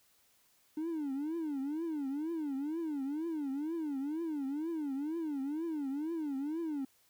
triangle tone with vibrato, 300 Hz, D4, 37 cents sharp, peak -31 dBFS, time 0.77-6.85 s, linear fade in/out 5 ms, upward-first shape triangle, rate 2.1 Hz, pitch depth 230 cents each way, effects tanh soft clip ceiling -28 dBFS + white hiss -69 dBFS RMS until 7.09 s

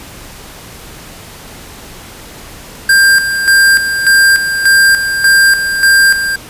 square tone with tremolo, 1591 Hz, G6, 25 cents sharp, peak -5 dBFS, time 2.89-6.36 s, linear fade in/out 5 ms, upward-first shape square, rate 1.7 Hz, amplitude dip 60%, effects pink hiss -32 dBFS RMS until 6.49 s + resampled to 32000 Hz

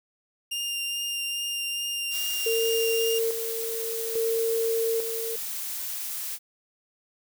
sawtooth tone with vibrato, 2800 Hz, F7, 4 cents sharp, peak -25 dBFS, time 0.51-3.19 s, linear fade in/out 10 ms, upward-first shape triangle, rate 2.4 Hz, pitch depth 11 cents each way
blue noise, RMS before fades -33 dBFS, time 2.1-6.39 s, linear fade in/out 50 ms
sine tone with tremolo, 454 Hz, A#4, 46 cents flat, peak -23 dBFS, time 2.46-5.36 s, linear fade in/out 5 ms, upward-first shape square, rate 0.59 Hz, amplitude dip 60%
effects none

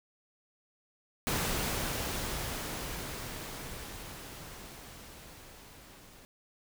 pink noise with level ramp, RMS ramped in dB -31 to -55 dBFS, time 1.27-6.25 s, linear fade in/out 0 ms, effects none

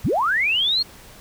sine linear sweep, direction up, 50.7 to 4372 Hz, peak -17 dBFS, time 0.04-0.83 s, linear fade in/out 10 ms, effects pink hiss -45 dBFS RMS until 1.2 s

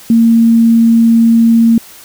sine tone, 229.4 Hz, A#3, 28 cents flat, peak -4 dBFS, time 0.1-1.78 s, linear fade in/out 2 ms, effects white hiss -36 dBFS RMS until 2.04 s

